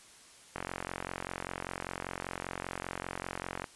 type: click train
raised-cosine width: 0.5 ms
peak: -20 dBFS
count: 140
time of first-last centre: 0.56-3.642 s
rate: 45.1 Hz
effects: white hiss -56 dBFS RMS until 3.75 s + resampled to 24000 Hz